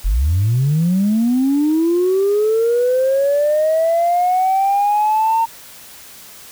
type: linear sweep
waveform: sine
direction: up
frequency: 39.54 to 916 Hz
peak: -11 dBFS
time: 0.04-5.46 s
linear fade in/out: 20 ms
effects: tanh soft clip ceiling -9 dBFS + white hiss -39 dBFS RMS until 6.51 s